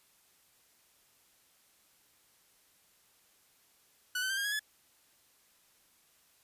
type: tone with pitch steps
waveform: sawtooth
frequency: 1483 / 1526.5 / 1571.2 / 1617.2 / 1664.6 / 1713.4 Hz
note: F#6 / G6 / G6 / G#6 / G#6 / A6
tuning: +4 / -46 / +4 / -46 / +4 / -46 cents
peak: -28 dBFS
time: 4.15-4.594 s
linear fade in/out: 5 ms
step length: 74 ms
effects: white hiss -67 dBFS RMS until 6.43 s + resampled to 32000 Hz